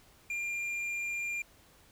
sine tone with tanh clipping, 2395 Hz, D7, 33 cents sharp, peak -34 dBFS, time 0.3-1.42 s, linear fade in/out 2 ms, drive 7 dB, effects pink hiss -61 dBFS RMS until 1.91 s

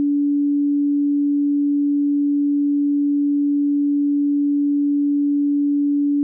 sine tone, 287.4 Hz, D4, 37 cents flat, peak -15 dBFS, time 0-6.23 s, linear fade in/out 0 ms, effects none

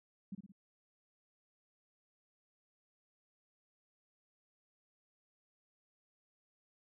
sine tone with echo, 196 Hz, G3, in tune, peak -40 dBFS, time 0.32-0.35 s, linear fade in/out 5 ms, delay 57 ms, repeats 3, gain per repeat -5 dB, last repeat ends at 0.521 s, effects none

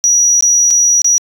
sine tone with dropouts, 5810 Hz, F#8, 32 cents flat, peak -5 dBFS, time 0.04-1.18 s, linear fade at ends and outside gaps 0 ms, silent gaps 0.408-0.425 / 0.704-0.708 / 1.018-1.045 s, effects tanh soft clip ceiling -5 dBFS

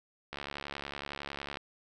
click train, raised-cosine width 0.3 ms, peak -22 dBFS, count 89, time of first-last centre 0.33-1.571 s, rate 70.9 Hz, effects none

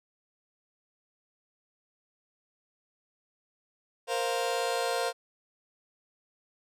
sawtooth chord, Bb suspended second, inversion none, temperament just, 466.2 / 524.4 / 699.2 Hz, Bb4 / C5 / F5, 0 / +4 / +2 cents, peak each -28 dBFS, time 4.07-5.13 s, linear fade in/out 50 ms, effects low-pass 11000 Hz 12 dB/octave

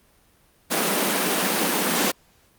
pink high-pass noise, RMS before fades -22 dBFS, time 0.7-2.12 s, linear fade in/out 20 ms, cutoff 170 Hz, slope 96 dB/octave, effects pink hiss -59 dBFS RMS until 2.58 s + Opus 32 kbps

